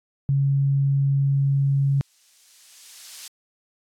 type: tone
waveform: sine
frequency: 138.59 Hz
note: C#3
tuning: in tune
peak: -17 dBFS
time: 0.29-2.01 s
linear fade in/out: 0 ms
type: noise with exponential growth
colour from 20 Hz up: violet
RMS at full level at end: -25 dBFS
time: 1.25-3.28 s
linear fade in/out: 5 ms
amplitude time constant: 440 ms
effects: low-pass 6000 Hz 12 dB/octave + AAC 64 kbps